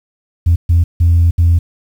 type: tone bursts at uneven times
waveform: sine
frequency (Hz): 84.8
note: E2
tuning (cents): +50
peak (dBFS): -5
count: 4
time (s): 0.46-0.56 / 0.69-0.84 / 1-1.31 / 1.38-1.59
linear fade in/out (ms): 10
effects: tanh soft clip ceiling -4 dBFS + 7-bit